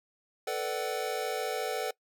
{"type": "chord", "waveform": "square", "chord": "B minor seventh", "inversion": "third", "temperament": "equal with one note detuned", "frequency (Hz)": [440, 493.9, 587.3, 755.1], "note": ["A4", "B4", "D5", "F#5"], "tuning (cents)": [0, 0, 0, 35], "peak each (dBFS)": [-36, -37, -39, -37], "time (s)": [0.47, 1.91], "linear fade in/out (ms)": 5, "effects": ["noise-tail reverb RT60 0.1 s tail -22 dB re dry"]}